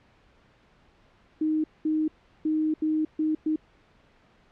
sine tone bursts at uneven times, 311.1 Hz, D#4, in tune, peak -22 dBFS, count 6, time 1.41-1.64 / 1.85-2.08 / 2.45-2.74 / 2.82-3.05 / 3.19-3.35 / 3.46-3.56 s, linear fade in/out 5 ms, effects pink hiss -60 dBFS RMS until 4.51 s + low-pass 3000 Hz 12 dB/octave

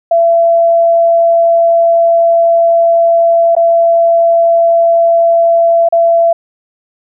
sine tone with dropouts, 673 Hz, E5, 36 cents sharp, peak -5 dBFS, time 0.11-6.33 s, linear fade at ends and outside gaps 5 ms, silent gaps 3.552-3.565 / 5.888-5.924 s, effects none

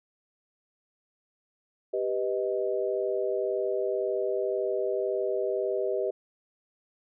sine chord, G augmented, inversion none, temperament equal with one note detuned, 392 / 493.9 / 625.5 Hz, G4 / B4 / D#5, 0 / 0 / +9 cents, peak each -29 / -31 / -31 dBFS, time 1.93-6.11 s, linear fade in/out 10 ms, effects none

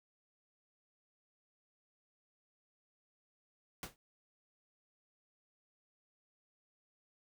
pink noise with exponential decay, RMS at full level -39 dBFS, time 3.83-3.96 s, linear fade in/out 1 ms, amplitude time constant 28 ms, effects none

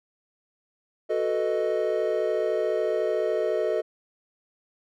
triangle chord, B dominant seventh, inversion second, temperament equal, 370 / 440 / 493.9 / 622.3 Hz, F#4 / A4 / B4 / D#5, 0 / 0 / 0 / 0 cents, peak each -28 / -25 / -30 / -25 dBFS, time 1.09-3.82 s, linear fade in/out 20 ms, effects none

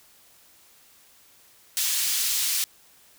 pink high-pass noise, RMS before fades -25 dBFS, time 1.77-2.64 s, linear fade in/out 0 ms, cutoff 3900 Hz, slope 12 dB/octave, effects white hiss -56 dBFS RMS until 3.18 s

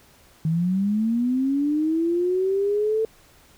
sine linear sweep, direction up, 155.56 to 446.5 Hz, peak -19 dBFS, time 0.45-3.05 s, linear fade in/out 2 ms, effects pink hiss -54 dBFS RMS until 3.57 s

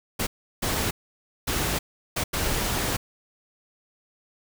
pink noise bursts at uneven times, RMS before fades -26 dBFS, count 5, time 0.19-0.27 / 0.62-0.91 / 1.47-1.79 / 2.16-2.24 / 2.33-2.97 s, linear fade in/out 10 ms, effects none

